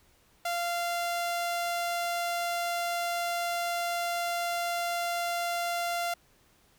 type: tone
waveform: sawtooth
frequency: 692 Hz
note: F5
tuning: 16 cents flat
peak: -25 dBFS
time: 0.45-6.14 s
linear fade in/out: 5 ms
effects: pink hiss -64 dBFS RMS until 6.78 s